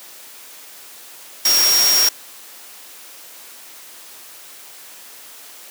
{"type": "tone in noise", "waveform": "sine", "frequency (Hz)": 5588, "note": "F8", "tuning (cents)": 0, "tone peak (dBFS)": -13, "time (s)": [1.45, 2.09], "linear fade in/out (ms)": 5, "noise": "white", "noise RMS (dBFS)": -19, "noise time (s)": [1.45, 2.09], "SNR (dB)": 3, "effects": ["white hiss -40 dBFS RMS until 5.7 s", "high-pass 300 Hz 12 dB/octave"]}